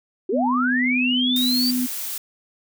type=linear sweep; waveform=sine; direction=up; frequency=337.6 to 4699 Hz; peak=-20 dBFS; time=0.29-1.71 s; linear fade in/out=5 ms
type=tone; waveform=sine; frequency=250.7 Hz; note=B3; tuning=26 cents sharp; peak=-20 dBFS; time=0.32-1.87 s; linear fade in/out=20 ms
type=noise; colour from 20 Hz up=blue; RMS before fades=-29 dBFS; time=1.36-2.18 s; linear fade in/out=2 ms
effects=none